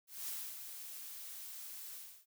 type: noise with ADSR envelope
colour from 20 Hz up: blue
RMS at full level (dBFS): -41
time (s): 0.07-2.26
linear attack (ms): 210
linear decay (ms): 260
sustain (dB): -7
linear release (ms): 320
effects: none